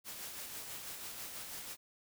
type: noise with tremolo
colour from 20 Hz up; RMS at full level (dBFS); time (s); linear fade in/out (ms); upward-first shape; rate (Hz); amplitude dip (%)
white; -44; 0.04-1.77; 50; sine; 6.1; 35
effects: none